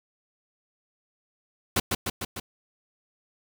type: noise with echo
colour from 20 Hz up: pink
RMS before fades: -23 dBFS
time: 1.76-1.8 s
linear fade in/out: 5 ms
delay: 150 ms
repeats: 4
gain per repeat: -3 dB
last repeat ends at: 2.4 s
effects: none